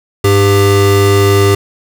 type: tone pair together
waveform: square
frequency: 100.34 / 397.1 Hz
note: G2 / G4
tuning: +41 / +22 cents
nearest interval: 2 octaves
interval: 2381 cents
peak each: -10 dBFS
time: 0.24-1.55 s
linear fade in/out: 5 ms
effects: none